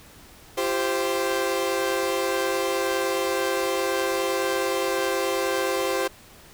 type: chord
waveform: sawtooth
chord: F suspended second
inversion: none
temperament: equal with one note detuned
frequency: 342.4 / 392 / 523.3 Hz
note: F4 / G4 / C5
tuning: -34 / 0 / 0 cents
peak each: -26 / -23 / -22 dBFS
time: 0.57-6.08 s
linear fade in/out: 10 ms
effects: pink hiss -49 dBFS RMS until 6.53 s